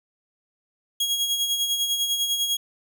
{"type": "tone with tremolo", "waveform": "sawtooth", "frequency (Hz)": 3300, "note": "G#7", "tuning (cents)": -12, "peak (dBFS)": -17, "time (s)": [1, 2.57], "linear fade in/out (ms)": 5, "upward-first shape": "sine", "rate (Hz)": 10, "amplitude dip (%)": 50, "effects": []}